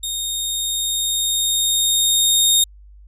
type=tone with level ramp; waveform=20% pulse; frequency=3700 Hz; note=A#7; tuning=14 cents flat; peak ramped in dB=-17 to -6 dBFS; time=0.03-2.64 s; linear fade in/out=5 ms; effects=added 50 Hz sine -41 dBFS peak until 3.07 s